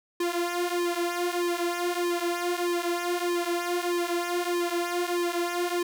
sawtooth tone with flanger, 349.2 Hz, F4, in tune, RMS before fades -28 dBFS, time 0.2-5.83 s, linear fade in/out 5 ms, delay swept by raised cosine 1.4 to 5.5 ms, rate 1.6 Hz, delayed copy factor -0.8, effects none

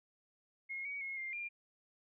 sine tone with pitch steps, 2155 / 2255 / 2165 / 2108 / 2396 Hz, C#7 / C#7 / C#7 / C7 / D7, -49 / +29 / -41 / +12 / +34 cents, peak -39 dBFS, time 0.69-1.49 s, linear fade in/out 20 ms, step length 160 ms, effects none

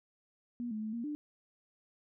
sine tone with pitch steps, 240.2 / 215.3 / 217.3 / 234.2 / 296.8 Hz, B3 / A3 / A3 / A#3 / D4, -48 / -37 / -21 / +8 / +18 cents, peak -35 dBFS, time 0.6-1.15 s, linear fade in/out 0 ms, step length 110 ms, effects none

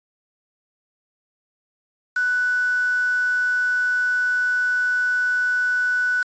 sine tone with quantisation, 1487 Hz, F#6, 8 cents sharp, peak -18 dBFS, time 2.16-6.23 s, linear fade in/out 5 ms, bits 5, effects resampled to 16000 Hz

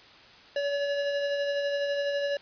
square tone with tremolo, 569 Hz, C#5, 45 cents sharp, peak -26 dBFS, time 0.56-2.37 s, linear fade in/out 2 ms, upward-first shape sine, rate 12 Hz, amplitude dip 30%, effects white hiss -52 dBFS RMS until 2.41 s + resampled to 11025 Hz

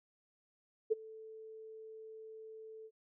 sine tone with ADSR envelope, 440 Hz, A4, in tune, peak -25 dBFS, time 0.9-2.91 s, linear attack 21 ms, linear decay 19 ms, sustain -23 dB, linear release 55 ms, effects none

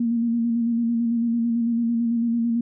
sine tone with vibrato, 233.1 Hz, A#3, in tune, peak -19 dBFS, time 0-2.61 s, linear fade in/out 5 ms, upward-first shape square, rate 9 Hz, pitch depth 26 cents each way, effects none

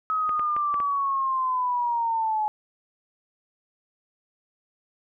sine linear sweep, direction down, 1279 to 845 Hz, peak -22 dBFS, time 0.1-2.48 s, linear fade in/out 0 ms
clicks, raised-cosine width 0.5 ms, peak -21 dBFS, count 5, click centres 0.293 / 0.395 / 0.565 / 0.742 / 0.802 s
effects none

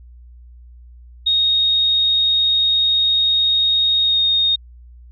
sine tone with pitch glide, 3731 to 3705 Hz, A#7 to A#7, +1 to -11 cents, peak -13 dBFS, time 1.26-4.56 s, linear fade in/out 10 ms, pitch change -12 cents, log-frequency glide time 4.04-4.2 s, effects added 60 Hz sine -39 dBFS peak until 5.11 s

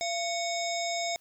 harmonic tone with a mistuned harmonic, 740 Hz, F#5, in tune, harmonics 1 / 3 / 5 / 7 / 9 / 10, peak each -31 / -36 / -38 / -39 / -41 / -41 dBFS, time 0.01-1.16 s, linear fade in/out 0 ms, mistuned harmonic 1, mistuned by -140 cents, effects white hiss -65 dBFS RMS until 1.2 s

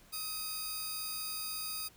10% pulse tone pair together, 1263 / 4786 Hz, D#6 / D8, +26 / +32 cents, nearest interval octave + major seventh, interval 2306 cents, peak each -36 / -31 dBFS, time 0.12-1.89 s, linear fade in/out 20 ms, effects pink hiss -61 dBFS RMS until 1.96 s

